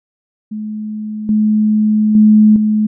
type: tone with level steps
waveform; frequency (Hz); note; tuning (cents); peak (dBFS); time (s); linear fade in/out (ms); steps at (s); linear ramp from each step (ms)
sine; 213.8; A3; -49; -20 / -9 / -4 / -10; 0.51-2.87; 10; 1.29 / 2.15 / 2.56; 2
effects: none